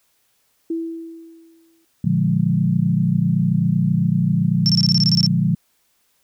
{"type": "tone with exponential decay", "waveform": "sine", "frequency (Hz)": 329.6, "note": "E4", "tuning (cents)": 0, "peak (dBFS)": -19, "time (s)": [0.7, 1.85], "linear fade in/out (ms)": 5, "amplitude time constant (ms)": 250}
{"type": "chord", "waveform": "sine", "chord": "Bb dominant seventh", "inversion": "none", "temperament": "equal", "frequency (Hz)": [116.54, 146.83, 174.61, 207.7], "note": ["Bb2", "D3", "F3", "Ab3"], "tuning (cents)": [0, 0, 0, 0], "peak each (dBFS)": [-23, -20, -18, -23], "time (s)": [2.04, 5.55], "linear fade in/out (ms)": 5}
{"type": "tone bursts", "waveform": "sine", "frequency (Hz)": 5410, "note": "E8", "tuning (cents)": 44, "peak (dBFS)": -15, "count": 11, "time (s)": [4.66, 5.264], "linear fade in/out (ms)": 0, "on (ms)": 34, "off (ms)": 23}
{"effects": ["white hiss -64 dBFS RMS until 6.23 s"]}